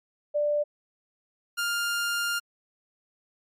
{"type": "tone pair in turn", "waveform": ["sine", "sawtooth"], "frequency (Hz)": [590, 1403.3], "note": ["D5", "F6"], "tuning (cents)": [8, 8], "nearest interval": "octave + minor third", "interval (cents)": 1500, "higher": "second", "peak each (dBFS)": -22, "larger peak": "neither", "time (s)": [[0.34, 0.64], [1.57, 2.4]], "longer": "second", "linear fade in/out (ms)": 20, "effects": ["MP3 64 kbps"]}